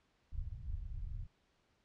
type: low-pass noise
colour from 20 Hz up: pink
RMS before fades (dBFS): -42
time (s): 0.32-1.27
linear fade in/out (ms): 5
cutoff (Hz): 100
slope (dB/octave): 24
effects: pink hiss -75 dBFS RMS until 1.84 s + low-pass 5000 Hz 12 dB/octave